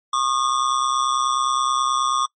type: ring-modulated tone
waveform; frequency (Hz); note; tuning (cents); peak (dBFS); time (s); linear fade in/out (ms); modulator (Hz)
square; 1155; D6; -29; -16; 0.13-2.26; 5; 64.7
effects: noise-tail reverb RT60 0.1 s tail -24 dB re dry + MP3 32 kbps